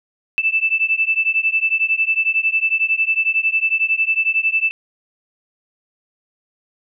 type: beating tone pair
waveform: sine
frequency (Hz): 2637 / 2648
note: E7 / E7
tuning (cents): 0 / +7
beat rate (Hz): 11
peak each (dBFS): -18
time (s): 0.38-4.71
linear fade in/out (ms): 0
effects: none